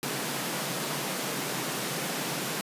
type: high-pass noise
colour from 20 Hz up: pink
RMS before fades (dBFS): -32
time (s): 0.03-2.61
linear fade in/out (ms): 0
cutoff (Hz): 130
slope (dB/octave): 96
effects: resampled to 32000 Hz